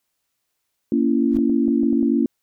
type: chord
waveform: sine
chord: A# diminished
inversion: none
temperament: just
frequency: 233.1 / 279.7 / 335.6 Hz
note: A#3 / C#4 / E4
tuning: 0 / +16 / +31 cents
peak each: -19 / -19 / -22 dBFS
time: 0.92-2.26 s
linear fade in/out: 2 ms
type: noise with exponential growth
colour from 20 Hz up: brown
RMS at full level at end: -30 dBFS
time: 1.25-1.37 s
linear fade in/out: 0 ms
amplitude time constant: 24 ms
type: clicks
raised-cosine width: 2 ms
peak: -23 dBFS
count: 6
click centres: 1.388 / 1.497 / 1.681 / 1.833 / 1.93 / 2.029 s
effects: white hiss -75 dBFS RMS until 2.42 s